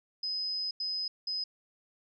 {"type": "tone bursts at uneven times", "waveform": "sine", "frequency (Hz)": 5040, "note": "D#8", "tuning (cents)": 21, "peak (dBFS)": -31, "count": 3, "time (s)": [[0.23, 0.71], [0.8, 1.08], [1.27, 1.44]], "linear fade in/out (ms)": 5, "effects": []}